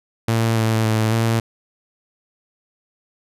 sawtooth tone with pitch steps, 113.7 / 111.5 / 110.2 / 113.8 Hz, A#2 / A2 / A2 / A#2, -43 / +23 / +3 / -41 cents, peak -12 dBFS, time 0.28-1.4 s, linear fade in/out 5 ms, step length 280 ms, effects resampled to 32000 Hz

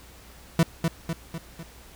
40% pulse tone with echo, 164.81 Hz, E3, in tune, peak -15 dBFS, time 0.59-0.63 s, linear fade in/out 2 ms, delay 250 ms, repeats 4, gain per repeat -5 dB, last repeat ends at 1.63 s, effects added 60 Hz sine -50 dBFS peak until 1.95 s + pink hiss -50 dBFS RMS until 1.95 s

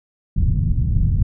white low-pass noise, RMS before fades -17 dBFS, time 0.36-1.23 s, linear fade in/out 5 ms, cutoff 130 Hz, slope 24 dB/octave, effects none

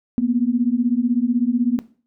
sine beating tone pair, 233.1 / 249.1 Hz, A#3 / B3, 0 / +15 cents, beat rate 16 Hz, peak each -19 dBFS, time 0.18-1.79 s, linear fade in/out 0 ms, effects noise-tail reverb RT60 0.4 s tail -17 dB re dry

